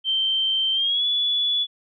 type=tone with pitch glide; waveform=sine; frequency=3124 to 3426 Hz; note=G7 to A7; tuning=-7 to -47 cents; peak=-19 dBFS; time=0.04-1.67 s; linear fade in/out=50 ms; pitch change=+160 cents; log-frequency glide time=0.73-1.05 s; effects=none